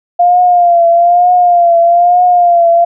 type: tone with vibrato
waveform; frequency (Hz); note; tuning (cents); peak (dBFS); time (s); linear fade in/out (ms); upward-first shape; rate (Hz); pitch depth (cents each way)
sine; 698.5; F5; 0; -4; 0.19-2.85; 10; triangle; 1.1; 60
effects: none